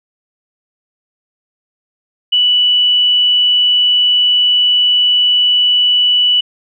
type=tone; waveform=sine; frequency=2960 Hz; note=F#7; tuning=in tune; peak=-8 dBFS; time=2.32-6.41 s; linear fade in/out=10 ms; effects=none